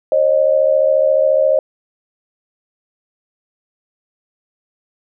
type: tone pair together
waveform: sine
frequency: 538.7 / 613 Hz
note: C#5 / D#5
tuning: -50 / -26 cents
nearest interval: major second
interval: 224 cents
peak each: -13 dBFS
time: 0.12-1.59 s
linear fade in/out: 2 ms
effects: none